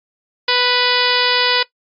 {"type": "harmonic tone", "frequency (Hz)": 493.9, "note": "B4", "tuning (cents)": 0, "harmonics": [1, 2, 3, 4, 5, 6, 7, 8, 9, 10], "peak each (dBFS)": [-22, -22, -22, -22, -22, -22, -22, -22, -22, -22], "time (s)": [0.48, 1.63], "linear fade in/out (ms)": 5, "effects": ["noise-tail reverb RT60 0.1 s tail -18 dB re dry", "Opus 48 kbps"]}